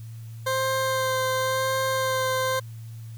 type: tone with vibrato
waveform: 20% pulse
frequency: 523.3 Hz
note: C5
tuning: in tune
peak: -18 dBFS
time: 0.46-2.6 s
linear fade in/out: 10 ms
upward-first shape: sine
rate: 0.93 Hz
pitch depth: 14 cents each way
effects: added 113 Hz sine -36 dBFS peak until 3.17 s + white hiss -56 dBFS RMS until 3.17 s